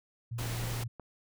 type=tone; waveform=sine; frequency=116.54 Hz; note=A#2; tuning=in tune; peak=-34 dBFS; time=0.31-0.88 s; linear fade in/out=10 ms
type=noise; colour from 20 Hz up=pink; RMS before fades=-39 dBFS; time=0.38-0.84 s; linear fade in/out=10 ms
type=click; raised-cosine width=1 ms; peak=-30 dBFS; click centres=0.997 s
effects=none